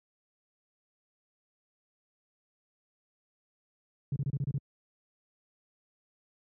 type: tone bursts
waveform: sine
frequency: 138.59 Hz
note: C#3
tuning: in tune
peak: -26 dBFS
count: 7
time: 4.12-4.58 s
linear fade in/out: 2 ms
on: 40 ms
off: 30 ms
effects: tanh soft clip ceiling -24 dBFS + high-pass 80 Hz 12 dB/octave